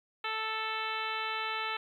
harmonic tone, 440 Hz, A4, in tune, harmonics 1 / 2 / 3 / 4 / 5 / 6 / 7 / 8 / 9, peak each -45 / -39 / -37 / -41 / -41 / -40 / -43 / -46 / -45 dBFS, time 0.24-1.77 s, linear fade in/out 5 ms, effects 11-bit

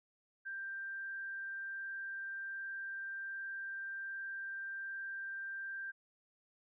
sine tone with frequency modulation, 1580 Hz, G6, 13 cents sharp, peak -40 dBFS, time 0.45-5.92 s, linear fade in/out 20 ms, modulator 21.3 Hz, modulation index 0.24, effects none

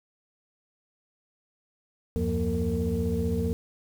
sine tone cluster, 77 / 92.4 / 175.6 / 234.7 / 455.5 Hz, D#2 / F#2 / F3 / A#3 / A#4, -17 / -2 / +10 / +12 / -40 cents, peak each -30 dBFS, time 2.16-3.53 s, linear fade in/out 0 ms, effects tanh soft clip ceiling -17 dBFS + 8-bit

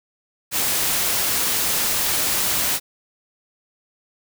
white noise, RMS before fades -21 dBFS, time 0.51-2.8 s, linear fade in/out 50 ms, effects none

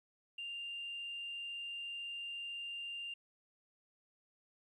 sine tone with frequency modulation, 2794 Hz, F7, in tune, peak -40 dBFS, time 0.38-3.14 s, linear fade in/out 5 ms, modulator 42 Hz, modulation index 0.49, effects tanh soft clip ceiling -36 dBFS + 13-bit

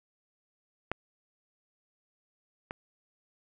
clicks, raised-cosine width 0.5 ms, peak -15 / -21 dBFS, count 2, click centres 0.916 / 2.709 s, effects none

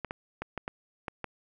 clicks, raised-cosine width 0.5 ms, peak -19 dBFS, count 7, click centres 0.047 / 0.109 / 0.42 / 0.577 / 0.679 / 1.082 / 1.243 s, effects none

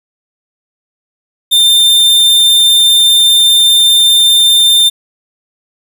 45% pulse tone, 3595 Hz, A7, 36 cents sharp, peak -5 dBFS, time 1.51-4.9 s, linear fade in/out 20 ms, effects none

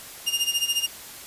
sawtooth tone with tremolo, 2824 Hz, F7, 19 cents sharp, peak -16 dBFS, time 0.26-0.87 s, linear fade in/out 20 ms, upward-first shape sine, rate 14 Hz, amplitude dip 80%, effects white hiss -41 dBFS RMS until 1.26 s + resampled to 32000 Hz

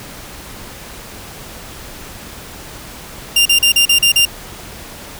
sawtooth tone bursts, 2794 Hz, F7, in tune, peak -5 dBFS, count 7, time 3.36-4.253 s, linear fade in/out 5 ms, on 95 ms, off 38 ms, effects pink hiss -33 dBFS RMS until 5.19 s

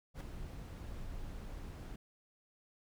brown noise with ADSR envelope, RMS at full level -38 dBFS, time 0.14-1.96 s, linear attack 67 ms, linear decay 4 ms, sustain -7 dB, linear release 4 ms, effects none

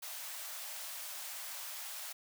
white high-pass noise, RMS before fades -44 dBFS, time 0.02-2.13 s, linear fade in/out 10 ms, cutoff 560 Hz, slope 96 dB/octave, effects none

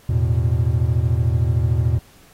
triangle chord, E suspended fourth, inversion none, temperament equal, 82.41 / 110 / 123.47 Hz, E2 / A2 / B2, 0 / 0 / 0 cents, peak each -18 dBFS, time 0.09-1.99 s, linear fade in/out 5 ms, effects pink hiss -51 dBFS RMS until 2.33 s + AAC 48 kbps

